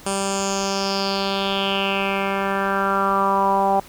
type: tone with low-pass filter sweep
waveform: 10% pulse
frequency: 196 Hz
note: G3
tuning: in tune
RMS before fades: -21 dBFS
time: 0.06-3.8 s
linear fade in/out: 5 ms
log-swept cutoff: 9000 to 800 Hz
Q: 4.6
effects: pink hiss -44 dBFS RMS until 3.88 s